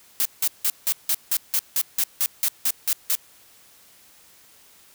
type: noise bursts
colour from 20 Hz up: blue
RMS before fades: -21 dBFS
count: 14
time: 0.2-3.152 s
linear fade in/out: 0 ms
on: 53 ms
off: 170 ms
effects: white hiss -53 dBFS RMS until 4.94 s